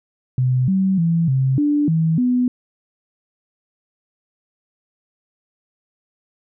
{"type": "tone with pitch steps", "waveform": "sine", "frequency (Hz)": [127.5, 190.9, 166.7, 132.6, 293.3, 161.6, 248.7], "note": ["C3", "G3", "E3", "C3", "D4", "E3", "B3"], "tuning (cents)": [-44, -46, 20, 23, -2, -34, 12], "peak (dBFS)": -14, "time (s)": [0.38, 2.48], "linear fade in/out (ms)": 2, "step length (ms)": 300, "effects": []}